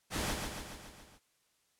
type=noise with echo; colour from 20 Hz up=pink; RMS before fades=-35 dBFS; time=0.1-0.36 s; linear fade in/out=50 ms; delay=140 ms; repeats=6; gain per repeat=-4 dB; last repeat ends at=1.2 s; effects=white hiss -74 dBFS RMS until 1.79 s + low-pass 11000 Hz 12 dB/octave